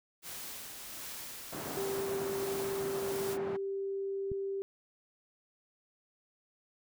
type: noise with tremolo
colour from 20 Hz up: white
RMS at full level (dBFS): -43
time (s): 0.22-3.38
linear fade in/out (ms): 50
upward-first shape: sine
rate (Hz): 1.4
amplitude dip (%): 30
type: band-pass noise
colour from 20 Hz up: pink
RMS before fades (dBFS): -42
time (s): 1.52-3.57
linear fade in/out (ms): 10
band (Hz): 170 to 1300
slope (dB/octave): 12
type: tone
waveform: sine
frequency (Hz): 392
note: G4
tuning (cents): 0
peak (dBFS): -33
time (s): 1.77-4.62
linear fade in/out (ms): 0
type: click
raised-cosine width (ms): 5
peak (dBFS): -28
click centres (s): 4.317
effects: none